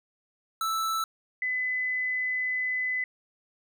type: tone pair in turn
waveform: square / sine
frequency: 1318.5 / 2011 Hz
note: E6 / B6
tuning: 0 / +31 cents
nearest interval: perfect fifth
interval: 731 cents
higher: second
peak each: -27 / -26 dBFS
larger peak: second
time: 0.61-1.04 / 1.42-3.04 s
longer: second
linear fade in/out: 2 ms
effects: none